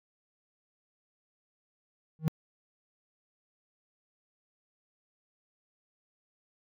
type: tone with exponential growth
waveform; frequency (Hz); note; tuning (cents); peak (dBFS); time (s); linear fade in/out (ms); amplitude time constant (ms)
triangle; 157.6; D#3; +23; -17; 2.19-2.28; 0; 19
effects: tanh soft clip ceiling -14 dBFS